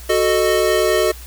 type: chord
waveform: square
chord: D# diminished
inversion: first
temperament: equal with one note detuned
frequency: 370 / 440 / 615.1 Hz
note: F#4 / A4 / D#5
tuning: 0 / 0 / -20 cents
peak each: -19 / -19 / -19 dBFS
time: 0.09-1.12 s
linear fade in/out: 10 ms
effects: added 60 Hz sine -34 dBFS peak until 1.26 s + white hiss -40 dBFS RMS until 1.26 s